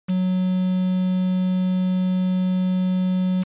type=tone with quantisation; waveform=triangle; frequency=184.4 Hz; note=F#3; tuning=6 cents flat; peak=-16 dBFS; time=0.08-3.44 s; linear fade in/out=20 ms; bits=6; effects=resampled to 8000 Hz